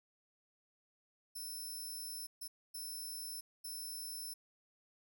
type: tone bursts at uneven times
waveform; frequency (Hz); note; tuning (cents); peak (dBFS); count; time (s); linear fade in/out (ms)
5% pulse; 5310; E8; +12; -37; 4; 1.35-2.27 / 2.41-2.48 / 2.74-3.41 / 3.64-4.34; 10
effects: none